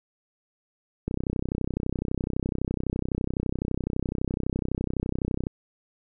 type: click train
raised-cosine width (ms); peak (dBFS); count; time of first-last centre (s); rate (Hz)
3; -14; 141; 1.08-5.469; 31.9
effects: none